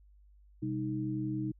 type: tone cluster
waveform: sine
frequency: 128.4 / 199.3 / 312.2 Hz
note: C3 / G3 / D#4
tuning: -32 / +29 / +6 cents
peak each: -36 / -40 / -34 dBFS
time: 0.62-1.52 s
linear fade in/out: 10 ms
effects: added 50 Hz sine -57 dBFS peak until 1.59 s